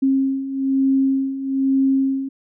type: beating tone pair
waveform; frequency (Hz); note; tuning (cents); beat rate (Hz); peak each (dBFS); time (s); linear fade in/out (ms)
sine; 268.1 / 269.2; C4 / C4; +42 / +49; 1.1; -22 / -17; 0.02-2.29; 10
effects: none